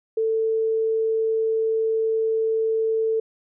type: tone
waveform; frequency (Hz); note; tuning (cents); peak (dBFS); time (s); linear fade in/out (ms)
sine; 444.7; A4; +18; -19; 0.17-3.2; 5
effects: none